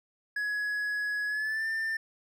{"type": "tone with pitch glide", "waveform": "triangle", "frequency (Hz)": [1680, 1790.2], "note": ["G#6", "A6"], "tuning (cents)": [19, 29], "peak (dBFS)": -27, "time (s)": [0.36, 1.97], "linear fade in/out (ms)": 5, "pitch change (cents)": 110, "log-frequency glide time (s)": [1.27, 1.67], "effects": []}